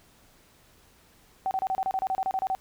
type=tone bursts; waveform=sine; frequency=764 Hz; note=G5; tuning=45 cents flat; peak=-24 dBFS; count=14; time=1.46-2.55 s; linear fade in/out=0 ms; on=50 ms; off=30 ms; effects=pink hiss -59 dBFS RMS until 2.6 s

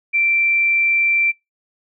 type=tone; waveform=sine; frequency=2349 Hz; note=D7; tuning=in tune; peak=-14 dBFS; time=0.13-1.32 s; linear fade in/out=20 ms; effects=noise-tail reverb RT60 0.2 s tail -24 dB re dry

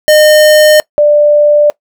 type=tone pair in turn; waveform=square / sine; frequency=610 / 591.3 Hz; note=D#5 / D5; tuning=-34 / +12 cents; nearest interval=minor second; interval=54 cents; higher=first; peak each=-3 dBFS; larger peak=neither; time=0.08-0.8 / 0.98-1.7 s; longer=neither; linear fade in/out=0 ms; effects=noise-tail reverb RT60 0.1 s tail -23 dB re dry

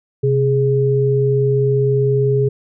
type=tone pair together; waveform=sine; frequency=130.62 / 415.3 Hz; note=C3 / G#4; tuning=-3 / 0 cents; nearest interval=octave + minor sixth; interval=2003 cents; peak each=-15 dBFS; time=0.23-2.49 s; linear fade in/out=10 ms; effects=none

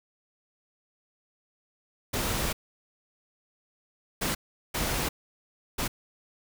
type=noise bursts at uneven times; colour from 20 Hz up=pink; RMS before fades=-29 dBFS; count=4; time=2.13-2.53 / 4.21-4.35 / 4.74-5.09 / 5.78-5.88 s; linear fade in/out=10 ms; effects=none

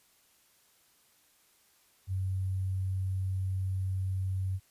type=tone with sample-and-hold; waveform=sine; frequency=94.6 Hz; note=F#2; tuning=39 cents sharp; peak=-29 dBFS; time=2.07-4.6 s; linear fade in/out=50 ms; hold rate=11025 Hz; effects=white hiss -66 dBFS RMS until 4.7 s + resampled to 32000 Hz

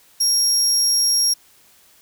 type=tone; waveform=30% pulse; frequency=5590 Hz; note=F8; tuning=1 cent sharp; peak=-11 dBFS; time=0.2-1.34 s; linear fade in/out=10 ms; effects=white hiss -53 dBFS RMS until 2.01 s

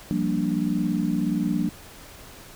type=chord; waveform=sine; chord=G minor seventh; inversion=third; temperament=equal; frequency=174.61 / 196 / 233.1 / 293.7 Hz; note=F3 / G3 / Bb3 / D4; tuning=0 / 0 / 0 / 0 cents; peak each=-27 dBFS; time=0.11-1.69 s; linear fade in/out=0 ms; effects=pink hiss -45 dBFS RMS until 2.55 s

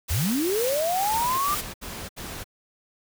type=noise with tremolo; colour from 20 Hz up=white; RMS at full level=-30 dBFS; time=0.08-1.62 s; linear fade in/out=20 ms; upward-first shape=sine; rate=2.2 Hz; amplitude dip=25%
type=linear sweep; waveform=sine; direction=up; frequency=61.74 to 1207 Hz; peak=-22 dBFS; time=0.1-1.55 s; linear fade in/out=10 ms
type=noise bursts; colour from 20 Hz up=pink; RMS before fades=-36 dBFS; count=4; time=1.11-2.443 s; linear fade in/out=20 ms; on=280 ms; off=71 ms
effects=none

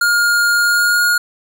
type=tone with pitch glide; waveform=square; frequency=1418 to 1432 Hz; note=F6 to F6; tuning=+26 to +43 cents; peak=-12 dBFS; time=0.01-1.18 s; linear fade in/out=5 ms; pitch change=+17 cents; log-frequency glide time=0.6-1.04 s; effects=none

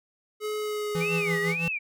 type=tone with pitch glide; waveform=square; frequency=425 to 410 Hz; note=G#4 to G#4; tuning=+40 to -22 cents; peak=-29 dBFS; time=0.4-1.55 s; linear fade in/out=50 ms; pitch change=-62 cents; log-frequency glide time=0.58-1.31 s
type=tone with tremolo; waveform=square; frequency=167.1 Hz; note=E3; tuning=24 cents sharp; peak=-27 dBFS; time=0.95-1.68 s; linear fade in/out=0 ms; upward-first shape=sine; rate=6 Hz; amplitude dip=75%
type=tone with vibrato; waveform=sine; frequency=2263 Hz; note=C#7; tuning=35 cents sharp; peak=-27 dBFS; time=1-1.79 s; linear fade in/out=20 ms; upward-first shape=sine; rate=1.9 Hz; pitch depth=300 cents each way
effects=none

